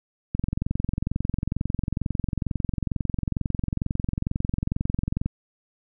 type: click train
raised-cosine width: 5 ms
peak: -12 dBFS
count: 110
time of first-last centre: 0.35-5.26 s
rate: 22.2 Hz
effects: none